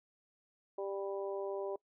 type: harmonic tone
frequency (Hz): 197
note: G3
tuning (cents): +9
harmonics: 2 / 3 / 4 / 5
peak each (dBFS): -38 / -41 / -48 / -49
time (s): 0.78-1.76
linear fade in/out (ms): 5
effects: noise-tail reverb RT60 0.1 s tail -23 dB re dry